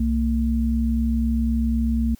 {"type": "tone pair together", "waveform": "sine", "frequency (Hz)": [64.04, 228], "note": ["C2", "A#3"], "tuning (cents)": [-37, -38], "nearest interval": "octave + minor seventh", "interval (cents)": 2199, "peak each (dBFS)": -21, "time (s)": [0, 2.15], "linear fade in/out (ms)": 5, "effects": ["white hiss -56 dBFS RMS until 2.19 s"]}